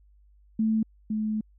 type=tone pair in turn; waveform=sine; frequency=220 / 215.6 Hz; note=A3 / A3; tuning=0 / -35 cents; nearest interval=unison; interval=35 cents; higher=first; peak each=-21 / -25 dBFS; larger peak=first; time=0.59-0.83 / 1.1-1.41 s; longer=second; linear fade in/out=5 ms; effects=added 50 Hz sine -55 dBFS peak until 1.58 s